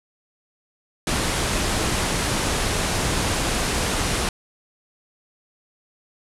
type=low-pass noise; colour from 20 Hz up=pink; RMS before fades=-23 dBFS; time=1.07-4.29 s; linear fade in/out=2 ms; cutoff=11000 Hz; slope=48 dB/octave; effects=none